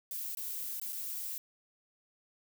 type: noise with dropouts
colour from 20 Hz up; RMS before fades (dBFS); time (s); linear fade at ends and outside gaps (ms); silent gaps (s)
violet; -39; 0.11-1.38; 1; 0.35-0.371 / 0.799-0.815 / 0.925-0.929
effects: none